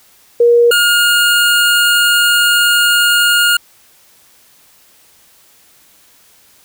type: tone pair in turn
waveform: sine / 25% pulse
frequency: 474.4 / 1421.6 Hz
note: A#4 / F6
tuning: +30 / +30 cents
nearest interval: octave + perfect fifth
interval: 1900 cents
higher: second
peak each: -5 dBFS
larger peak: neither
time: 0.4-0.71 / 0.71-3.57 s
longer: second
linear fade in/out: 5 ms
effects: white hiss -48 dBFS RMS until 6.64 s